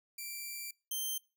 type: tone pair in turn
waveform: 5% pulse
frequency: 2349 / 3136 Hz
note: D7 / G7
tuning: 0 / 0 cents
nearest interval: perfect fourth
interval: 500 cents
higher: second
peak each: -31 / -26 dBFS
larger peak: second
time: 0.18-0.71 / 0.91-1.18 s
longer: first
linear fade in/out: 5 ms
effects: noise-tail reverb RT60 0.3 s tail -23 dB re dry